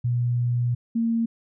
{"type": "tone pair in turn", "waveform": "sine", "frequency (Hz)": [121.2, 229.3], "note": ["B2", "A#3"], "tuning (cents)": [-32, -28], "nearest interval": "major seventh", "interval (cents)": 1104, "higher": "second", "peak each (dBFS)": -20, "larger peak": "neither", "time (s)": [[0.04, 0.75], [0.95, 1.26]], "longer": "first", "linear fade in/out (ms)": 10, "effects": []}